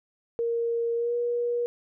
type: tone with pitch glide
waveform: sine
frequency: 466.2 to 478.8 Hz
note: A#4 to A#4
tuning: 0 to +46 cents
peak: -24 dBFS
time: 0.39-1.66 s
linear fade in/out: 0 ms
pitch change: +46 cents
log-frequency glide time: 0.95-1.15 s
effects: none